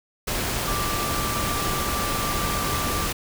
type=tone in noise; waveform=sine; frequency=1174.7 Hz; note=D6; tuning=in tune; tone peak=-29 dBFS; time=0.67-3.07 s; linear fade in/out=10 ms; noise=pink; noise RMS=-26 dBFS; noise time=0.27-3.13 s; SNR=-6 dB; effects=none